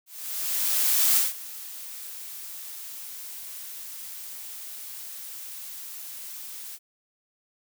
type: noise with ADSR envelope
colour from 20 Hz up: blue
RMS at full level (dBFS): -20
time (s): 0.06-6.79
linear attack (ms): 1100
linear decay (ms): 170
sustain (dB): -19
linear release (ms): 48
effects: none